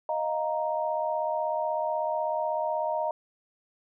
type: chord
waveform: sine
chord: Eb suspended second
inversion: none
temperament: equal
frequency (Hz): 622.3 / 698.5 / 932.3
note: Eb5 / F5 / Bb5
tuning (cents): 0 / 0 / 0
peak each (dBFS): -29 / -33 / -30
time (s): 0.09-3.11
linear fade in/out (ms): 2
effects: none